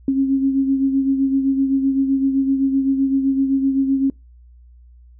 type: beating tone pair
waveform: sine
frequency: 269.8 / 277.6 Hz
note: C#4 / C#4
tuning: -47 / +3 cents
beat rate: 7.8 Hz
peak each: -15 / -24 dBFS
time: 0.08-4.1 s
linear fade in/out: 2 ms
effects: noise-tail reverb RT60 0.2 s tail -24 dB re dry + added 60 Hz sine -43 dBFS peak until 5.19 s